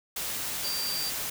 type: tone in noise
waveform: sine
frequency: 4699 Hz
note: D8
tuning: in tune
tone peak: -31 dBFS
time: 0.64-1.1 s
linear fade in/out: 5 ms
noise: white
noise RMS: -33 dBFS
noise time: 0.16-1.3 s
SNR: -1 dB
effects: none